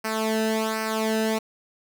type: tone with flanger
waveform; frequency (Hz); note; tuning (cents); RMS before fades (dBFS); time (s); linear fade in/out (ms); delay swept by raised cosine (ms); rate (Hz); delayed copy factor
sawtooth; 220; A3; 0; -25; 0.04-1.39; 10; 0.28 to 0.9; 1.3; -0.8
effects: 8-bit